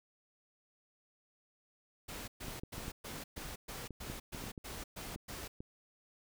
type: noise bursts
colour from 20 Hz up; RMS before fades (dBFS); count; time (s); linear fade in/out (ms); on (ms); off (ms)
pink; -45; 11; 2.08-5.48; 10; 200; 120
type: clicks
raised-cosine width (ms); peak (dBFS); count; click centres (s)
3; -31; 12; 2.483 / 2.635 / 2.781 / 2.881 / 3.379 / 3.907 / 4.1 / 4.348 / 4.44 / 4.578 / 5.16 / 5.605
effects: none